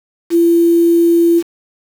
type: tone with quantisation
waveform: sine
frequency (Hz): 338.7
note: E4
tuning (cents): +47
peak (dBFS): -7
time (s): 0.3-1.43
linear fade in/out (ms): 50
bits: 5
effects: none